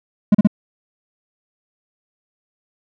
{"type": "tone bursts", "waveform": "triangle", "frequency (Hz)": 207.7, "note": "G#3", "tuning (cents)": 0, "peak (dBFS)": -5, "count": 3, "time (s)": [0.32, 0.473], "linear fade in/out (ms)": 5, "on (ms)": 27, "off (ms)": 36, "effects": []}